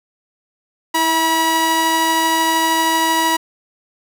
sawtooth tone pair together, 326.6 / 966.9 Hz, E4 / B5, -16 / -37 cents, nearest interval octave + perfect fifth, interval 1879 cents, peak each -17 / -11 dBFS, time 0.94-3.37 s, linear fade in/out 10 ms, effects none

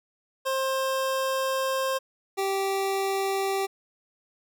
25% pulse tone pair in turn, 530 / 389.7 Hz, C5 / G4, +22 / -10 cents, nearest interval perfect fourth, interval 532 cents, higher first, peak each -21 dBFS, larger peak neither, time 0.45-1.99 / 2.37-3.67 s, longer first, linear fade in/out 20 ms, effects none

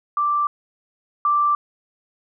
sine tone pair in turn, 1174.7 / 1174.7 Hz, D6 / D6, 0 / 0 cents, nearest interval unison, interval 0 cents, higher neither, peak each -17 / -15 dBFS, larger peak second, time 0.17-0.47 / 1.25-1.55 s, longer neither, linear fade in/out 2 ms, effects none

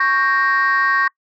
sine chord, G diminished, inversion second, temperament equal with one note detuned, 1108.7 / 1576.2 / 1864.7 Hz, Db6 / G6 / Bb6, 0 / +9 / 0 cents, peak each -16 / -18 / -17 dBFS, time 0-1.08 s, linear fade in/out 5 ms, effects noise-tail reverb RT60 0.1 s tail -25 dB re dry + tanh soft clip ceiling -8 dBFS

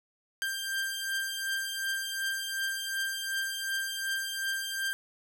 sawtooth beating tone pair, 1581 / 1583.7 Hz, G6 / G6, +14 / +17 cents, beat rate 2.7 Hz, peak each -33 / -29 dBFS, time 0.42-4.93 s, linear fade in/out 0 ms, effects none

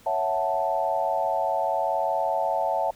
sine chord, F# minor seventh, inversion second, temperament equal, 554.4 / 659.3 / 740 / 880 Hz, C#5 / E5 / F#5 / A5, 0 / 0 / 0 / 0 cents, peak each -30 / -27 / -28 / -27 dBFS, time 0.06-2.91 s, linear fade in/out 5 ms, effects pink hiss -54 dBFS RMS until 2.95 s

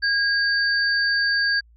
sine tone pair together, 1631 / 4608 Hz, G#6 / D8, -32 / -34 cents, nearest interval octave + tritone, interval 1798 cents, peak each -19 / -24 dBFS, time 0.02-1.61 s, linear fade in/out 20 ms, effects added 57 Hz sine -50 dBFS peak until 1.76 s

